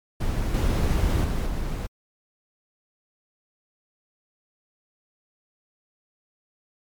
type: noise with level steps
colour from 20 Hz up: brown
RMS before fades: -25 / -21 / -25 / -28 dBFS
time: 0.2-1.87 s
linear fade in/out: 10 ms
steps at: 0.54 / 1.24 / 1.46 s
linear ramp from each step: 5 ms
effects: MP3 96 kbps